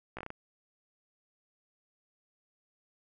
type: slowing click train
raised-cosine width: 0.5 ms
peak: -25 dBFS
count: 6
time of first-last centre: 0.17-0.304 s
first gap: 16 ms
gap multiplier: 1.26
effects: none